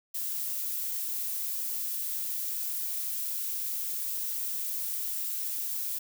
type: noise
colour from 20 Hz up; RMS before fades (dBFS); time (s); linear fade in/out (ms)
violet; -33; 0.14-5.99; 10
effects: none